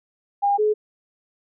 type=tone pair in turn; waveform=sine; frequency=807 / 425.2 Hz; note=G#5 / G#4; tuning=-50 / +41 cents; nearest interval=major seventh; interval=1109 cents; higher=first; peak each=-16 dBFS; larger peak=neither; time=0.42-0.58 / 0.58-0.74 s; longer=neither; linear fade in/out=20 ms; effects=none